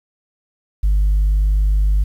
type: tone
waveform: sine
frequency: 50.4 Hz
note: G1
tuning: 49 cents sharp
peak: -10 dBFS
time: 0.83-2.04 s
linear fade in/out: 10 ms
effects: tanh soft clip ceiling -10 dBFS + 8-bit